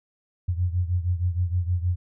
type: beating tone pair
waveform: sine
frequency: 87.31 / 93.71 Hz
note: F2 / F#2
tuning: 0 / +23 cents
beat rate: 6.4 Hz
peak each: -23 / -27 dBFS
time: 0.48-1.96 s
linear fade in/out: 10 ms
effects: none